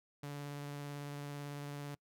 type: tone with vibrato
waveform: sawtooth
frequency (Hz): 144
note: D3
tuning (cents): -34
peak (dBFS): -38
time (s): 0.23-1.95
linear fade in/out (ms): 5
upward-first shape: sine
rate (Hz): 18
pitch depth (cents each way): 13
effects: noise-tail reverb RT60 0.1 s tail -25 dB re dry